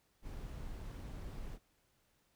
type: noise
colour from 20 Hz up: brown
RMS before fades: -45 dBFS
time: 0.22-1.59 s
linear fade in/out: 50 ms
effects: pink hiss -75 dBFS RMS until 2.35 s